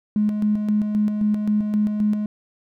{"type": "tone with tremolo", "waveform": "triangle", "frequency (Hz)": 210.4, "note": "G#3", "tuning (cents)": 23, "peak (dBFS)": -12, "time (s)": [0.16, 2.26], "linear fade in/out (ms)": 2, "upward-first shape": "square", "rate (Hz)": 3.8, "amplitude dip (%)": 55, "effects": ["tanh soft clip ceiling -14 dBFS"]}